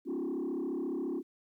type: tone with frequency modulation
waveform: sine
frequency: 311.1 Hz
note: D#4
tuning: in tune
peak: -30 dBFS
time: 0.05-1.23 s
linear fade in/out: 50 ms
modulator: 34.4 Hz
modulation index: 1.9
effects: tanh soft clip ceiling -30 dBFS + 12-bit